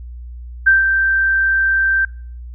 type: tone with ADSR envelope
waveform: sine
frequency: 1566 Hz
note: G6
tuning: 2 cents flat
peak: -6 dBFS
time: 0.66-2.05 s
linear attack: 15 ms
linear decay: 150 ms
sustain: -6 dB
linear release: 3 ms
effects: noise-tail reverb RT60 0.5 s tail -25 dB re dry + added 60 Hz sine -29 dBFS peak until 2.54 s